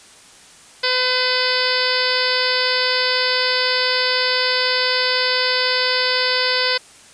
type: harmonic tone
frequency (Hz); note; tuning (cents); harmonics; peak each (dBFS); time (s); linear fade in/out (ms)
506; B4; +42; 1 / 2 / 3 / 4 / 5 / 6 / 7 / 8 / 9 / 10; -24 / -27 / -24 / -25 / -28 / -28 / -27 / -27 / -23 / -24; 0.83-6.78; 10
effects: white hiss -45 dBFS RMS until 7.13 s + resampled to 22050 Hz